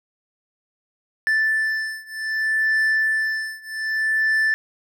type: beating tone pair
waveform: triangle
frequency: 1760 / 1760.64 Hz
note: A6 / A6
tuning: 0 / +1 cents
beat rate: 0.64 Hz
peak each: -20 / -21 dBFS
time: 1.27-4.54 s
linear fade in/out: 0 ms
effects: none